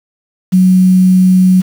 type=tone with quantisation; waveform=sine; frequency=185 Hz; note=F#3; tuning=in tune; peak=-4 dBFS; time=0.52-1.62 s; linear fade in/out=20 ms; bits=5; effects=none